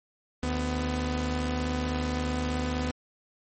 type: tone pair together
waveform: sawtooth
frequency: 75.49 / 250 Hz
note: D2 / B3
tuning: +48 / +21 cents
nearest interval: octave + major sixth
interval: 2073 cents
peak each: -26 dBFS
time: 0.43-2.91 s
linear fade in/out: 0 ms
effects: MP3 32 kbps